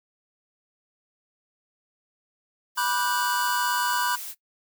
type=noise; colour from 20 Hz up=blue; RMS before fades=-36 dBFS; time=2.75-4.35 s; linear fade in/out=50 ms
type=chord; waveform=square; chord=G major seventh; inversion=first; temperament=just; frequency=980 / 1176 / 1470 / 1568 Hz; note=B5 / D6 / F#6 / G6; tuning=-14 / +2 / -12 / 0 cents; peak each=-27 / -33 / -31 / -32 dBFS; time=2.77-4.16 s; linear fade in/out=10 ms
effects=noise-tail reverb RT60 0.1 s tail -19 dB re dry